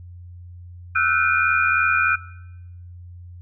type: tone cluster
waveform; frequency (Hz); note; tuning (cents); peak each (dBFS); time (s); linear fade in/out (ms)
sine; 1317 / 1452 / 1535 / 2428; E6 / F#6 / G6 / D#7; -2 / -33 / -37 / -43; -22; 0.95-2.16; 10
effects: noise-tail reverb RT60 0.9 s tail -19 dB re dry + added 88 Hz sine -37 dBFS peak until 3.41 s